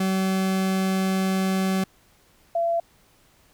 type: tone pair in turn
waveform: 40% pulse / sine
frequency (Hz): 190 / 677.1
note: F#3 / E5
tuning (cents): +46 / +46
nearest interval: octave + minor seventh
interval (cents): 2200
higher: second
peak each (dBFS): -20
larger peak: neither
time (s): 0-1.84 / 2.55-2.8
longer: first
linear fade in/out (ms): 5
effects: pink hiss -59 dBFS RMS until 3.53 s